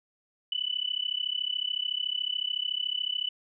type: tone with amplitude modulation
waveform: sine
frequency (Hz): 2983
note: F#7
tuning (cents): +13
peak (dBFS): -24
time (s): 0.52-3.29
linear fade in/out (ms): 2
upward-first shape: sine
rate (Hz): 33.8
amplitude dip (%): 95
effects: none